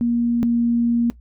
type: tone pair in turn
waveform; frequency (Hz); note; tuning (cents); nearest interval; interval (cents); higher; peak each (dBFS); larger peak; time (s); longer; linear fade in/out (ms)
sine; 236.6 / 235.6; A#3 / A#3; +26 / +19; unison; 7; first; -16 / -15; second; 0.01-0.43 / 0.43-1.1; second; 0
effects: noise-tail reverb RT60 0.1 s tail -18 dB re dry + added 60 Hz sine -43 dBFS peak until 1.2 s